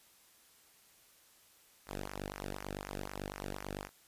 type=tone with flanger; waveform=sawtooth; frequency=49 Hz; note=G1; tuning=in tune; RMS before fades=-43 dBFS; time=1.86-3.9 s; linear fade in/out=50 ms; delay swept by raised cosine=0.24 to 1 ms; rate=4 Hz; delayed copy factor=-0.9; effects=white hiss -64 dBFS RMS until 4.07 s + resampled to 32000 Hz